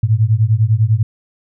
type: beating tone pair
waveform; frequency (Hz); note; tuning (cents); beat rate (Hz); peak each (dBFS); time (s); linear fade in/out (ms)
sine; 105 / 115; G#2 / A#2; +19 / -23; 10; -13; 0.03-1.03; 5
effects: none